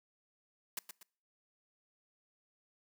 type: noise with echo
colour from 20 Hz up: white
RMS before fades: -39 dBFS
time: 0.77-0.79 s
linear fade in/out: 2 ms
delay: 120 ms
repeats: 2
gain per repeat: -8 dB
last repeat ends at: 1.03 s
effects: noise-tail reverb RT60 0.5 s tail -24 dB re dry + high-pass 200 Hz 12 dB/octave